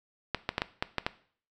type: clicks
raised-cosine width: 0.3 ms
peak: -11 dBFS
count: 7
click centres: 0.347 / 0.491 / 0.581 / 0.619 / 0.825 / 0.983 / 1.065 s
effects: noise-tail reverb RT60 0.5 s tail -17 dB re dry

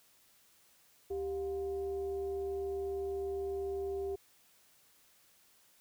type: tone with frequency modulation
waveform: sine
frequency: 392 Hz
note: G4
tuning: in tune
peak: -34 dBFS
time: 1.1-4.16 s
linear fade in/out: 10 ms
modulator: 320 Hz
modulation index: 0.39
effects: white hiss -66 dBFS RMS until 5.8 s

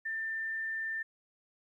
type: tone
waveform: sine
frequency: 1789 Hz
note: A6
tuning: 28 cents sharp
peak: -33 dBFS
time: 0.05-1.03 s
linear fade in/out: 10 ms
effects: 12-bit

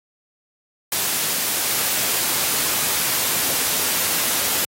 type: noise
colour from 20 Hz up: white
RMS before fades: -21 dBFS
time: 0.92-4.65 s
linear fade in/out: 2 ms
effects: high-pass 100 Hz 12 dB/octave + AAC 48 kbps

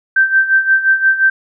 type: tone with tremolo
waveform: sine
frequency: 1560 Hz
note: G6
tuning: 9 cents flat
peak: -6 dBFS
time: 0.16-1.3 s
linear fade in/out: 5 ms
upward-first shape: sine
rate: 5.7 Hz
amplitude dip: 75%
effects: none

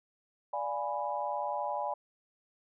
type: chord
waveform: sine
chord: D diminished seventh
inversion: none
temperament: equal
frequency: 587.3 / 698.5 / 830.6 / 987.8 Hz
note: D5 / F5 / Ab5 / Cb6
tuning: 0 / 0 / 0 / 0 cents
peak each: -37 / -40 / -35 / -37 dBFS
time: 0.53-1.94 s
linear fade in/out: 5 ms
effects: none

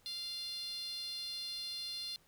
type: tone with high-pass filter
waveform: 10% pulse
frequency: 698.5 Hz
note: F5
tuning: in tune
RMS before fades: -42 dBFS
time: 0.06-2.16 s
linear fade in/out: 0 ms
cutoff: 4000 Hz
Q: 7
effects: pink hiss -68 dBFS RMS until 2.27 s

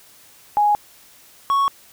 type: tone pair in turn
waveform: sine / triangle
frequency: 830.6 / 1108.7 Hz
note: G#5 / C#6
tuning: 0 / 0 cents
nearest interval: perfect fourth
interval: 500 cents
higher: second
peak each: -13 dBFS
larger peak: neither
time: 0.57-0.75 / 1.5-1.68 s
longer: neither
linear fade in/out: 0 ms
effects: white hiss -49 dBFS RMS until 1.92 s

